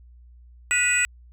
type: tone cluster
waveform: sine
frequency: 1454 / 1959 / 2504 / 2789 / 7890 Hz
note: F#6 / B6 / D#7 / F7 / B8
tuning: -31 / -15 / +10 / -3 / -3 cents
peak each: -26 / -23 / -23 / -31 / -23 dBFS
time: 0.71-1.05 s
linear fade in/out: 0 ms
effects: tanh soft clip ceiling -10 dBFS + added 60 Hz sine -46 dBFS peak until 1.32 s